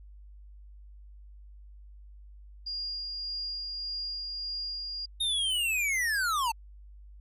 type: tone with tremolo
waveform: sine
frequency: 4828 Hz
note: D8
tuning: 47 cents sharp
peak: -32 dBFS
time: 2.66-5.06 s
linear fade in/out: 10 ms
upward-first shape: sine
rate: 1.7 Hz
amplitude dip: 25%
type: linear sweep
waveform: square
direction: down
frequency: 3729 to 865 Hz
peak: -27 dBFS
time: 5.2-6.52 s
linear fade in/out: 10 ms
effects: added 50 Hz sine -47 dBFS peak until 7.2 s + resampled to 32000 Hz